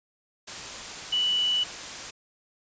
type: tone in noise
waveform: sine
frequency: 2960 Hz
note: F#7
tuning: in tune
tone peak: -22 dBFS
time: 1.12-1.64 s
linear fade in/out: 10 ms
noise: white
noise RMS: -37 dBFS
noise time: 0.47-2.11 s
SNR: +12 dB
effects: resampled to 16000 Hz